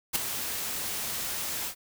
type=noise with ADSR envelope; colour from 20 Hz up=white; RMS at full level=-23 dBFS; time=0.13-1.75 s; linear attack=28 ms; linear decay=6 ms; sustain=-10 dB; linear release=82 ms; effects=none